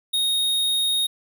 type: tone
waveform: square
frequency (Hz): 3728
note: A#7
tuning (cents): -1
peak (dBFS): -20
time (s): 0.13-1.07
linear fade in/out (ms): 10
effects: 10-bit